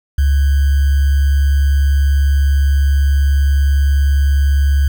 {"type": "tone with sample-and-hold", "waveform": "sine", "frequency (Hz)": 69.9, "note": "C#2", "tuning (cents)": 15, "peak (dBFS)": -9, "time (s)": [0.18, 4.88], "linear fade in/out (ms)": 5, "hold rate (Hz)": 1575, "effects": []}